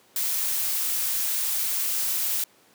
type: noise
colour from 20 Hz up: blue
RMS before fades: -26 dBFS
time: 0.16-2.44 s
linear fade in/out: 2 ms
effects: pink hiss -58 dBFS RMS until 2.74 s + high-pass 200 Hz 12 dB/octave